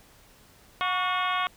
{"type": "harmonic tone with a mistuned harmonic", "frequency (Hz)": 363.3, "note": "F#4", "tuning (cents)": -32, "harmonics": [2, 3, 4, 5, 6, 7, 8, 9, 10], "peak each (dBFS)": [-32, -27, -33, -39, -34, -38, -39, -36, -41], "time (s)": [0.81, 1.47], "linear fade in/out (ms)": 0, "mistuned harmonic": 3, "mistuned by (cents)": 48, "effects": ["pink hiss -56 dBFS RMS until 1.56 s"]}